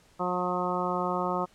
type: harmonic tone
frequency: 179.9 Hz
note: F#3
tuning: 48 cents flat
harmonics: 1 / 2 / 3 / 4 / 5 / 6 / 7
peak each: -34 / -34 / -34 / -34 / -34 / -34 / -34 dBFS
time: 0.19-1.46 s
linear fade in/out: 20 ms
effects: pink hiss -61 dBFS RMS until 1.54 s + low-pass 10000 Hz 12 dB/octave